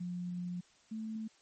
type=tone pair in turn; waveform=sine; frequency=177.5 / 219.9 Hz; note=F3 / A3; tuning=+28 / -1 cents; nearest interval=major third; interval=371 cents; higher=second; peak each=-36 / -37 dBFS; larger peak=first; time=0-0.61 / 0.91-1.28 s; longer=first; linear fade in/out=10 ms; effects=white hiss -66 dBFS RMS until 1.41 s + MP3 32 kbps